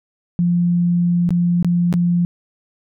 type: tone with dropouts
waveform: sine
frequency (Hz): 174.2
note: F3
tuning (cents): -4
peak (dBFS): -13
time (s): 0.39-2.25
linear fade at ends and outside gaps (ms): 0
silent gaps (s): 1.291-1.306 / 1.627-1.646 / 1.927-1.939
effects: none